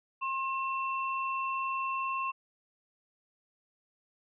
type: tone pair together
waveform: sine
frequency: 1066.3 / 2689 Hz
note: C6 / E7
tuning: +32 / +34 cents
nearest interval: octave + major third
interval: 1602 cents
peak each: -31 / -37 dBFS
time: 0.21-2.32 s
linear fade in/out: 20 ms
effects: none